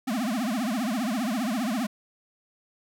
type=tone with vibrato; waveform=square; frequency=233.7 Hz; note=A#3; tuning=5 cents sharp; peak=-26 dBFS; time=0.07-1.87 s; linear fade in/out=10 ms; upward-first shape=triangle; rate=15 Hz; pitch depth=290 cents each way; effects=none